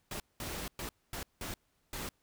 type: noise bursts at uneven times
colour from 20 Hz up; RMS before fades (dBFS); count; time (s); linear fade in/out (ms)
pink; -40; 6; 0.11-0.2 / 0.4-0.68 / 0.79-0.89 / 1.13-1.23 / 1.41-1.54 / 1.93-2.09; 2
effects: pink hiss -75 dBFS RMS until 2.22 s